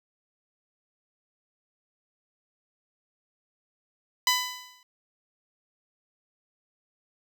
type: tone with exponential decay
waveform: 10% pulse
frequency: 1000 Hz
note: B5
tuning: 21 cents sharp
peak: -10 dBFS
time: 4.27-4.83 s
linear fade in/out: 2 ms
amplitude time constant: 120 ms
effects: none